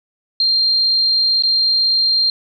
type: tone with dropouts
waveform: sine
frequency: 4186 Hz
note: C8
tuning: in tune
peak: -12 dBFS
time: 0.4-2.3 s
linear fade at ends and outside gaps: 2 ms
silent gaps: 1.424-1.435 s
effects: none